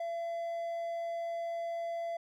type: tone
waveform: triangle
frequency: 676 Hz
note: E5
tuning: 43 cents sharp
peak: -32 dBFS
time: 0-2.17 s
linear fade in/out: 5 ms
effects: none